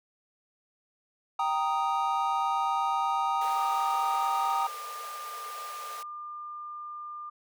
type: chord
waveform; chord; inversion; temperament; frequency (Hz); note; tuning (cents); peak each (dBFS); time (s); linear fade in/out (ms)
triangle; Eb major; first; equal; 784 / 932.3 / 1244.5; G5 / Bb5 / Eb6; 0 / 0 / 0; -28; 1.39-4.67; 5
type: high-pass noise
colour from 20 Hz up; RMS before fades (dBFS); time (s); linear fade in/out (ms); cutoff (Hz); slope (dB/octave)
pink; -45; 3.41-6.03; 5; 430; 96
type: tone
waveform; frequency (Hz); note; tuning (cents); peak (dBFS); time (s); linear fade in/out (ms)
sine; 1200; D6; +37; -37; 3.55-7.3; 10
effects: none